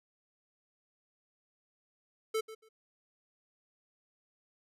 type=tone with echo; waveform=square; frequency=440 Hz; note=A4; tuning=in tune; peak=-30 dBFS; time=2.34-2.41 s; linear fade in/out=10 ms; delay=140 ms; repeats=2; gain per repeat=-15 dB; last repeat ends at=2.69 s; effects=resampled to 32000 Hz